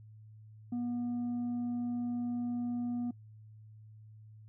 sine tone with tanh clipping, 241.4 Hz, B3, 39 cents flat, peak -33 dBFS, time 0.72-3.11 s, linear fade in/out 5 ms, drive 3 dB, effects noise-tail reverb RT60 0.1 s tail -20 dB re dry + added 108 Hz sine -51 dBFS peak until 4.48 s

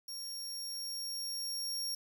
sawtooth tone with level ramp, 5560 Hz, F8, 9 cents flat, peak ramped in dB -38 to -32 dBFS, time 0.08-1.95 s, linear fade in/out 5 ms, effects 10-bit

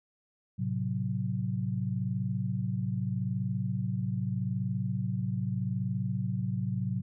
sine chord, F# diminished, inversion first, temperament equal, 110 / 130.81 / 185 Hz, A2 / C3 / F#3, 0 / 0 / 0 cents, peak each -33 dBFS, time 0.58-7.02 s, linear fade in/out 20 ms, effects none

